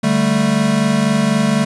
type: chord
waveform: square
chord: D suspended fourth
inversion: none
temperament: equal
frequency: 146.83 / 196 / 220 Hz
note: D3 / G3 / A3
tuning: 0 / 0 / 0 cents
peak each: -21 / -18 / -16 dBFS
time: 0.03-1.65 s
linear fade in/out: 10 ms
effects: resampled to 24000 Hz + 8-bit